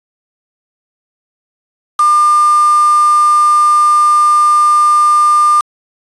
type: tone with quantisation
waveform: sine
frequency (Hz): 1200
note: D6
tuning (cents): +37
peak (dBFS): -6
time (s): 1.99-5.61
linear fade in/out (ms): 5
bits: 3
effects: resampled to 24000 Hz